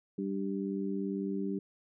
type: harmonic tone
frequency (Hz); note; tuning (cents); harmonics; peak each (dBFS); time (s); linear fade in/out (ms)
98; G2; 0; 2 / 3 / 4; -34 / -37 / -38; 0.18-1.59; 5
effects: none